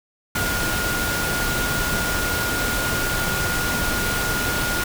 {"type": "tone in noise", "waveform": "sine", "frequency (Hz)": 1427, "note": "F6", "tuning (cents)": 37, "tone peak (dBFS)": -25, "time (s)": [0.35, 4.84], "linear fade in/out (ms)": 5, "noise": "pink", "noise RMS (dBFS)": -24, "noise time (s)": [0.35, 4.84], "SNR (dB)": -4, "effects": []}